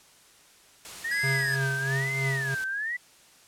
white noise, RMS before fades -41 dBFS, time 0.85-2.64 s, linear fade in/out 0 ms
sine tone with vibrato, 1795 Hz, A6, 34 cents sharp, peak -28 dBFS, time 1.04-2.97 s, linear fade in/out 10 ms, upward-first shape sine, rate 1.1 Hz, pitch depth 260 cents each way
square tone, 1661.2 Hz, G#6, in tune, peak -28 dBFS, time 1.11-1.56 s, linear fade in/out 5 ms
square tone with tremolo, 135.3 Hz, C#3, 42 cents flat, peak -26 dBFS, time 1.23-2.55 s, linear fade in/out 10 ms, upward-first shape triangle, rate 3.1 Hz, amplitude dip 65%
effects white hiss -56 dBFS RMS until 3.47 s + low-pass 10000 Hz 12 dB/octave

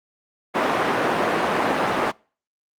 white band-pass noise, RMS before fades -21 dBFS, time 0.54-2.12 s, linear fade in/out 20 ms, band 210 to 1200 Hz, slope 12 dB/octave, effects noise-tail reverb RT60 0.4 s tail -26 dB re dry + Opus 32 kbps

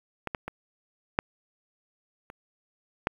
clicks, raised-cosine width 0.5 ms, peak -16 / -15 / -19 / -7 / -27 / -9 dBFS, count 6, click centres 0.273 / 0.348 / 0.48 / 1.189 / 2.301 / 3.071 s, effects 8-bit

